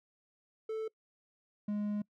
triangle tone pair in turn, 440 / 207.7 Hz, A4 / G#3, 0 / 0 cents, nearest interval octave + minor second, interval 1300 cents, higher first, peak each -32 / -30 dBFS, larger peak second, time 0.69-0.88 / 1.68-2.02 s, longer second, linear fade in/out 5 ms, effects noise-tail reverb RT60 0.1 s tail -24 dB re dry

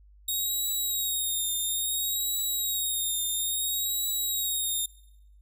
5% pulse tone with vibrato, 3756 Hz, A#7, 12 cents sharp, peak -20 dBFS, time 0.28-4.86 s, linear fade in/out 5 ms, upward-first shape triangle, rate 0.59 Hz, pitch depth 65 cents each way, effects noise-tail reverb RT60 0.9 s tail -23 dB re dry + added 50 Hz sine -52 dBFS peak until 5.41 s

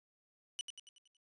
sawtooth tone with echo, 2965 Hz, F#7, 3 cents sharp, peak -33 dBFS, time 0.59-0.61 s, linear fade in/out 0 ms, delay 93 ms, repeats 6, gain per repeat -6 dB, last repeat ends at 1.168 s, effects resampled to 24000 Hz

